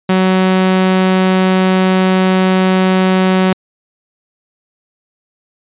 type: tone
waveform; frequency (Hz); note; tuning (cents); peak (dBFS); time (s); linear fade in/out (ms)
sawtooth; 187; F#3; +19; -5; 0.09-3.53; 5
effects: resampled to 8000 Hz